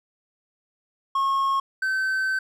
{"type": "tone pair in turn", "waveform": "triangle", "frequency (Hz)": [1088, 1538.7], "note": ["C#6", "G6"], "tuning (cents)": [-33, -33], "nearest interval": "tritone", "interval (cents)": 600, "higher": "second", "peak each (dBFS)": [-18, -20], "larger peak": "first", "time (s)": [[1.15, 1.6], [1.82, 2.39]], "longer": "second", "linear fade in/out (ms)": 5, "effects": []}